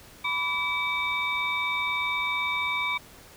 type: tone cluster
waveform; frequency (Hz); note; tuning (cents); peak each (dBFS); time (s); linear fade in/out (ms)
sine; 992 / 1148 / 2298 / 3669; B5 / D6 / D7 / A#7; +7 / -40 / -38 / -28; -32 / -35 / -27 / -34; 0.24-2.98; 10
effects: pink hiss -50 dBFS RMS until 3.36 s